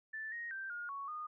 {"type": "tone with pitch steps", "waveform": "sine", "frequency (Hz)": [1760, 1872, 1567, 1426, 1113, 1227], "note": ["A6", "A#6", "G6", "F6", "C#6", "D#6"], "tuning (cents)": [0, 7, -1, 36, 7, -25], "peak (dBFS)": -40, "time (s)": [0.13, 1.27], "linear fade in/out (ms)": 10, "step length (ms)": 190, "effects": []}